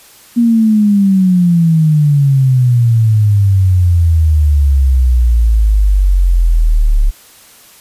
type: exponential sweep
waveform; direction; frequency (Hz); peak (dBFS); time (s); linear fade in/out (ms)
sine; down; 239.3 to 35.02; -6; 0.36-7.11; 20
effects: white hiss -41 dBFS RMS until 7.8 s + resampled to 32000 Hz

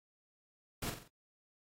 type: noise with echo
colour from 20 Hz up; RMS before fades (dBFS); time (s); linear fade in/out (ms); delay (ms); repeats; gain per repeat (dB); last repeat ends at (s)
pink; -39; 0.82-0.9; 5; 45; 4; -6; 1.08
effects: AAC 48 kbps

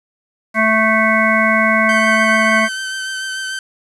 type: harmonic tone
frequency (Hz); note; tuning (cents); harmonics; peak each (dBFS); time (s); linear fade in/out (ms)
220; A3; 0; 1 / 3 / 5 / 7 / 9 / 10; -18 / -18 / -18 / -18 / -18 / -18; 0.54-2.69; 50
type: tone with vibrato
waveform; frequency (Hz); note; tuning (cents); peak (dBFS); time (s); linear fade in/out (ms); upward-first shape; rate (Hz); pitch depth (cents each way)
sawtooth; 1542; G6; -29; -18; 1.89-3.59; 2; sine; 6.8; 17
effects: resampled to 24000 Hz + 7-bit

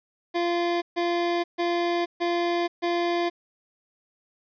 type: tone bursts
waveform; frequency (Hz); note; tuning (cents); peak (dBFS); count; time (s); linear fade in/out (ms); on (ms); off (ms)
25% pulse; 345.6; F4; -18; -19; 5; 0.34-3.3; 20; 480; 140
effects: resampled to 11025 Hz + 9-bit

